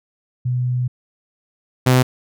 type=tone pair in turn; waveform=sine / sawtooth; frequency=124.8 / 127.64 Hz; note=B2 / C3; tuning=+19 / -43 cents; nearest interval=unison; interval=38 cents; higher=second; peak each=-17 / -7 dBFS; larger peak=second; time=0.45-0.88 / 1.86-2.03 s; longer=first; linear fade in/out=10 ms; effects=none